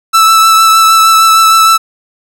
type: tone with vibrato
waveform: 45% pulse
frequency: 1318.5 Hz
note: E6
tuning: in tune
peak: -3 dBFS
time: 0.13-1.78 s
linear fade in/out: 20 ms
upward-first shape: triangle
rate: 6.5 Hz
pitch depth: 17 cents each way
effects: none